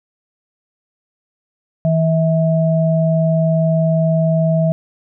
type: tone pair together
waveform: sine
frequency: 161.6 / 646.4 Hz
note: E3 / E5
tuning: -34 / -34 cents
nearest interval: 2 octaves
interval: 2400 cents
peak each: -13 / -17 dBFS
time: 1.85-4.72 s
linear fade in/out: 0 ms
effects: none